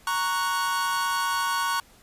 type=chord; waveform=45% pulse; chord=F# major; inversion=first; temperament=equal; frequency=932.3 / 1108.7 / 1480 Hz; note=A#5 / C#6 / F#6; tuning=0 / 0 / 0 cents; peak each=-29 / -27 / -29 dBFS; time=0.07-1.8 s; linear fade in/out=2 ms; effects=pink hiss -55 dBFS RMS until 2.02 s + resampled to 32000 Hz